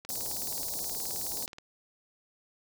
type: click train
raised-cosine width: 0.2 ms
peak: -28 dBFS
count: 30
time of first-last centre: 0.05-1.584 s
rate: 18.9 Hz
type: band-stop noise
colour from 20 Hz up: white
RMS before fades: -35 dBFS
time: 0.09-1.46 s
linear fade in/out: 0 ms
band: 920 to 4200 Hz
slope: 48 dB/octave
effects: none